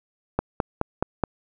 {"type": "click train", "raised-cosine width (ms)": 1, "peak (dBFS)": -7, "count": 5, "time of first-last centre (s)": [0.39, 1.237], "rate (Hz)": 4.72, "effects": []}